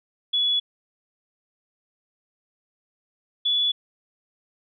sine tone pair in turn, 3400 / 3426 Hz, G#7 / A7, +40 / -47 cents, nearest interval unison, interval 13 cents, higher second, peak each -19 dBFS, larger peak neither, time 0.33-0.6 / 3.45-3.72 s, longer neither, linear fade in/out 10 ms, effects none

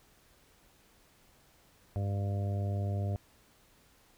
harmonic tone, 100 Hz, G2, 35 cents sharp, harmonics 1 / 2 / 3 / 4 / 5 / 6 / 7, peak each -30 / -42 / -48 / -47 / -49 / -45 / -47 dBFS, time 1.96-3.16 s, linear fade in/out 0 ms, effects pink hiss -64 dBFS RMS until 4.17 s

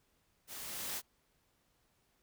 white noise with level ramp, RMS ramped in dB -47 to -38 dBFS, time 0.47-1.02 s, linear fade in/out 50 ms, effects pink hiss -75 dBFS RMS until 2.22 s

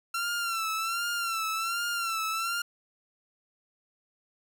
sawtooth tone with vibrato, 1357 Hz, E6, 50 cents sharp, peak -25 dBFS, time 0.14-2.62 s, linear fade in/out 5 ms, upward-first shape sine, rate 1.3 Hz, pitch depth 68 cents each way, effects none

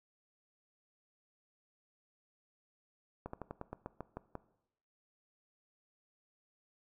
slowing click train, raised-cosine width 1 ms, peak -27 dBFS, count 10, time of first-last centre 3.26-4.353 s, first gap 74 ms, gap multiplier 1.12, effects noise-tail reverb RT60 0.8 s tail -18 dB re dry

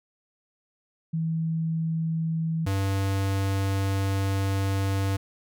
sine / square tone pair in turn, 162.2 / 97.5 Hz, E3 / G2, -28 / -9 cents, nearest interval major sixth, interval 881 cents, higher first, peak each -24 dBFS, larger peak neither, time 1.13-2.66 / 2.66-5.17 s, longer second, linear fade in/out 10 ms, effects none

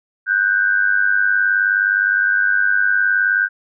sine tone pair together, 1483 / 1582.4 Hz, F#6 / G6, +4 / +16 cents, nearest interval minor second, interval 112 cents, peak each -16 dBFS, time 0.26-3.49 s, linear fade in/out 50 ms, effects none

